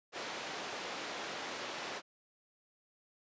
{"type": "band-pass noise", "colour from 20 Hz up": "pink", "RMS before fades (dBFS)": -42, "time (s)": [0.12, 2.02], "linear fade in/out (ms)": 50, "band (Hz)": [390, 5100], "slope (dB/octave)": 12, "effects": ["resampled to 16000 Hz"]}